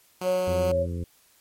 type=tone; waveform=10% pulse; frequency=182.7 Hz; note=F#3; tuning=22 cents flat; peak=-22 dBFS; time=0.21-0.72 s; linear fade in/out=5 ms
type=tone with tremolo; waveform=sine; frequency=551 Hz; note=C#5; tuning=11 cents flat; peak=-21 dBFS; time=0.23-0.87 s; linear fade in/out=50 ms; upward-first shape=sine; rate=2.4 Hz; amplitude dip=30%
type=harmonic tone; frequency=86.2 Hz; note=F2; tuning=22 cents flat; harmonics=1 / 2 / 3 / 4 / 5 / 6; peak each=-29 / -35 / -39 / -41 / -43 / -45 dBFS; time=0.47-1.04 s; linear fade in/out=5 ms
effects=white hiss -60 dBFS RMS until 1.4 s + MP3 64 kbps